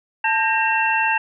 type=tone cluster; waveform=sine; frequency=886 / 1600 / 1858 / 2708 Hz; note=A5 / G6 / A#6 / E7; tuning=+12 / +35 / -6 / +46 cents; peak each=-20 / -23 / -26 / -21 dBFS; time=0.24-1.18 s; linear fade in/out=5 ms; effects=none